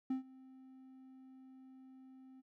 triangle tone with ADSR envelope, 261.6 Hz, C4, in tune, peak -30 dBFS, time 0.1-2.42 s, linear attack 6 ms, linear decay 120 ms, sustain -23 dB, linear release 27 ms, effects none

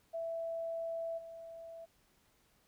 sine tone with level steps, 662 Hz, E5, 7 cents sharp, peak -36 / -46 dBFS, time 0.13-1.86 s, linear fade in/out 20 ms, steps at 1.17 s, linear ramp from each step 20 ms, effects pink hiss -71 dBFS RMS until 2.67 s

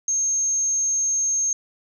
sine tone, 6420 Hz, G8, 40 cents sharp, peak -19 dBFS, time 0.08-1.53 s, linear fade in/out 2 ms, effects none

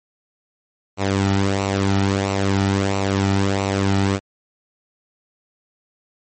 sawtooth tone with flanger, 98 Hz, G2, in tune, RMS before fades -19 dBFS, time 0.97-4.2 s, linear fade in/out 50 ms, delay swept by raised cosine 0.59 to 1.89 ms, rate 1.5 Hz, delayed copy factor -0.6, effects MP3 32 kbps

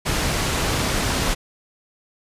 pink low-pass noise, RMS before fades -22 dBFS, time 0.05-1.35 s, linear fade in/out 20 ms, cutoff 9200 Hz, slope 12 dB/octave, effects resampled to 32000 Hz

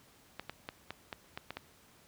clicks, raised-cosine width 0.3 ms, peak -23 dBFS, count 8, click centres 0.396 / 0.496 / 0.689 / 0.906 / 1.128 / 1.375 / 1.506 / 1.57 s, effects pink hiss -62 dBFS RMS until 2.07 s + high-pass 60 Hz 12 dB/octave

